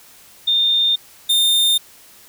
sine / 45% pulse tone pair in turn, 3628 / 3628 Hz, A#7 / A#7, -48 / -48 cents, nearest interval unison, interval 0 cents, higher neither, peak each -13 dBFS, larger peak neither, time 0.47-0.96 / 1.29-1.78 s, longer neither, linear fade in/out 10 ms, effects white hiss -46 dBFS RMS until 2.28 s

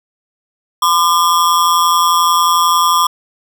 square ring-modulated tone, 1108.7 Hz, C#6, in tune, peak -7 dBFS, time 0.82-3.07 s, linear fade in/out 5 ms, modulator 85.6 Hz, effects none

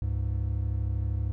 triangle tone pair together, 69.3 / 102.08 Hz, C#2 / G#2, 0 / -29 cents, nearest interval perfect fifth, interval 671 cents, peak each -27 dBFS, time 0.02-1.32 s, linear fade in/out 0 ms, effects none

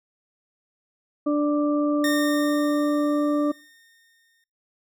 harmonic tone, 294.3 Hz, D4, 4 cents sharp, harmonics 1 / 2 / 4, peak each -20 / -26 / -32 dBFS, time 1.26-3.52 s, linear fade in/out 10 ms
sawtooth tone with exponential decay, 1833 Hz, A#6, 30 cents flat, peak -21 dBFS, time 2.04-4.44 s, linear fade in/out 2 ms, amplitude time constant 520 ms
effects noise-tail reverb RT60 0.4 s tail -25 dB re dry

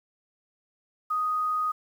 sine tone with quantisation, 1246 Hz, D#6, 2 cents sharp, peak -24 dBFS, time 1.1-1.72 s, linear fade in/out 10 ms, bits 9, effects none

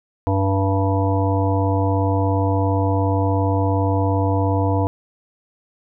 harmonic tone, 97.2 Hz, G2, 14 cents flat, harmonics 1 / 3 / 5 / 7 / 9 / 10, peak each -18 / -23 / -25 / -26 / -28 / -28 dBFS, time 0.27-4.87 s, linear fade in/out 0 ms, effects none

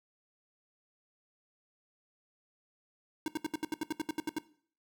square tone bursts, 311.1 Hz, D#4, in tune, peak -31 dBFS, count 13, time 3.26-4.385 s, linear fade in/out 2 ms, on 21 ms, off 71 ms, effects noise-tail reverb RT60 0.5 s tail -18 dB re dry

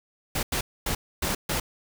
pink noise bursts at uneven times, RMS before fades -27 dBFS, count 5, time 0.35-0.43 / 0.52-0.61 / 0.86-0.95 / 1.22-1.35 / 1.49-1.6 s, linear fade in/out 5 ms, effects none

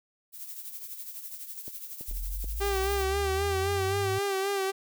violet noise with tremolo, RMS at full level -38 dBFS, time 0.32-3.07 s, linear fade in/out 50 ms, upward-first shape triangle, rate 12 Hz, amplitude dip 65%
clicks, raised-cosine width 2 ms, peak -31 / -32 / -38 / -30 dBFS, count 4, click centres 1.68 / 2.01 / 2.112 / 2.443 s
sine linear sweep, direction up, 37.54 to 103.83 Hz, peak -31 dBFS, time 2.08-4.19 s, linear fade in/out 10 ms
sawtooth tone with vibrato, 392 Hz, G4, in tune, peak -23 dBFS, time 2.6-4.72 s, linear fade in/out 20 ms, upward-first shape sine, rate 3.8 Hz, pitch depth 47 cents each way
effects none

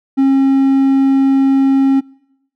triangle tone, 270.4 Hz, C#4, 43 cents flat, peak -6 dBFS, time 0.17-2.01 s, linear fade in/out 20 ms, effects noise-tail reverb RT60 0.9 s tail -26 dB re dry

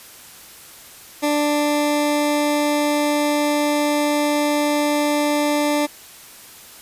20% pulse tone, 294.7 Hz, D4, 6 cents sharp, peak -12 dBFS, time 1.22-5.87 s, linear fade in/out 20 ms, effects white hiss -42 dBFS RMS until 6.81 s + resampled to 32000 Hz

